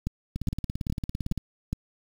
two click trains, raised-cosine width 5 ms, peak -18 / -15 dBFS, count 19 / 5, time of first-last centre 0.36-1.377 / 0.07-1.73 s, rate 17.7 / 2.41 Hz, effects 7-bit

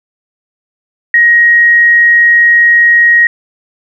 sine tone, 1885 Hz, A#6, 19 cents sharp, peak -3 dBFS, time 1.14-3.27 s, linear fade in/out 2 ms, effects none

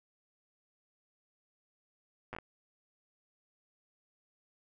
slowing click train, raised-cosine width 0.5 ms, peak -27 dBFS, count 5, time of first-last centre 2.33-2.386 s, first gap 8 ms, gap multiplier 1.39, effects none

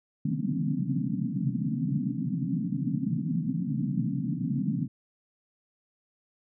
pink band-pass noise, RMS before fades -29 dBFS, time 0.25-4.88 s, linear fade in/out 5 ms, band 130 to 280 Hz, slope 96 dB/octave, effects none

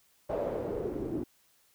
white noise with low-pass filter sweep, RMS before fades -34 dBFS, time 0.29-1.24 s, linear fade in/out 10 ms, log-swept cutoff 620 to 310 Hz, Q 4.2, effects white hiss -67 dBFS RMS until 1.74 s

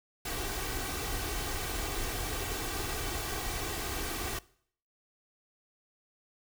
pink noise with comb filter, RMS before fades -35 dBFS, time 0.25-4.39 s, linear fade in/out 5 ms, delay 2.6 ms, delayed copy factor +0.6, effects noise-tail reverb RT60 0.6 s tail -21 dB re dry

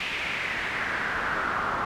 brown noise with band-pass filter sweep, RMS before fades -29 dBFS, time 0-1.85 s, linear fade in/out 5 ms, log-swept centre 2600 to 1200 Hz, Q 3.4, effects none

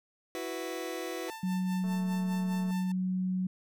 sawtooth chord, E suspended second, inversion none, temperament just, 329.6 / 370.8 / 494.4 Hz, E4 / F#4 / B4, 0 / +4 / +2 cents, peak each -35 dBFS, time 0.35-1.3 s, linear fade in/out 0 ms
sawtooth tone with tremolo, 890 Hz, A5, 20 cents sharp, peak -36 dBFS, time 1.28-2.92 s, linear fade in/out 5 ms, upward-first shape sine, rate 4.9 Hz, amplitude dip 65%
sine tone, 185 Hz, F#3, in tune, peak -28 dBFS, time 1.43-3.47 s, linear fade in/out 5 ms
click train, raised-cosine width 1 ms, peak -36 dBFS, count 192, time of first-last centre 1.84-2.708 s, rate 220 Hz
effects none

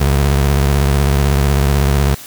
25% pulse tone with vibrato, 70 Hz, C#2, 18 cents sharp, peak -7 dBFS, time 0-2.15 s, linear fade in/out 10 ms, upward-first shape sine, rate 16 Hz, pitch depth 110 cents each way, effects white hiss -34 dBFS RMS until 2.26 s

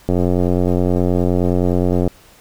click train, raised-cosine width 2 ms, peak -4 dBFS, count 179, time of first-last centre 0.09-2.077 s, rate 89.6 Hz, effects pink hiss -47 dBFS RMS until 2.4 s

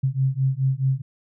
sine beating tone pair, 131 / 135.7 Hz, C3 / C#3, +2 / -36 cents, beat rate 4.7 Hz, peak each -22 dBFS, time 0.03-1.02 s, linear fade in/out 10 ms, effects none

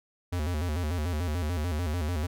square tone with vibrato, 81.8 Hz, E2, 13 cents flat, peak -28 dBFS, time 0.32-2.27 s, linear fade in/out 10 ms, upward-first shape square, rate 6.8 Hz, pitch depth 140 cents each way, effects none

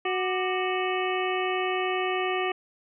harmonic tone with a mistuned harmonic, 370 Hz, F#4, in tune, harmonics 1 / 2 / 3 / 5 / 6 / 7 / 8, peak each -28 / -31 / -33 / -35 / -36 / -36 / -37 dBFS, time 0.05-2.52 s, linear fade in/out 5 ms, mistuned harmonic 3, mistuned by +110 cents, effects none

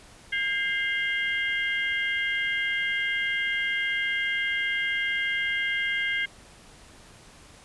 sine tone cluster, 1611 / 2095 / 2834 / 3225 Hz, G6 / C7 / F7 / G7, +47 / +2 / +25 / +48 cents, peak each -29 / -27 / -36 / -35 dBFS, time 0.32-6.26 s, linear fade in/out 10 ms, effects pink hiss -51 dBFS RMS until 7.64 s + resampled to 24000 Hz

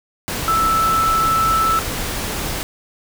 sine tone in noise, 1318.5 Hz, E6, in tune, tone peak -14 dBFS, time 0.48-1.79 s, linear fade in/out 0 ms, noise pink, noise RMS -24 dBFS, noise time 0.28-2.63 s, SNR +7 dB, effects none

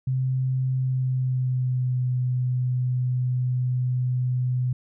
sine tone with pitch glide, 130 to 125.93 Hz, C3 to B2, -11 to +34 cents, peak -21 dBFS, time 0.07-4.73 s, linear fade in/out 5 ms, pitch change -55 cents, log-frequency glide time 0.76-2.07 s, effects none

